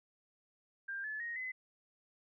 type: tone with pitch steps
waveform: sine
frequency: 1592 / 1726.1 / 1871.5 / 2029 Hz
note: G6 / A6 / A#6 / B6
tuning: +26 / -34 / +6 / +46 cents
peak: -38 dBFS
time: 0.88-1.52 s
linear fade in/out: 10 ms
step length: 160 ms
effects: none